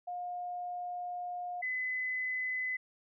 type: tone pair in turn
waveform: sine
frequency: 713 / 2017 Hz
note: F5 / B6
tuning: +36 / +36 cents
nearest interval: octave + tritone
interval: 1800 cents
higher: second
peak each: -36 / -32 dBFS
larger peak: second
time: 0.07-1.62 / 1.62-2.77 s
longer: first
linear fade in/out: 10 ms
effects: none